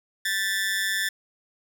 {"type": "tone with amplitude modulation", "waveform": "sawtooth", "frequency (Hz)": 1760, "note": "A6", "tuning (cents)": 0, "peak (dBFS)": -17, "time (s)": [0.25, 1.09], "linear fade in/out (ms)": 5, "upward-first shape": "sine", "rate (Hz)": 196, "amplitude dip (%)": 75, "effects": ["8-bit"]}